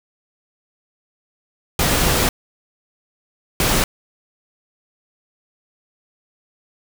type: noise bursts at uneven times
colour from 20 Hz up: pink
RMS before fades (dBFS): -17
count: 2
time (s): 1.79-2.29 / 3.6-3.84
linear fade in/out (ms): 2
effects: none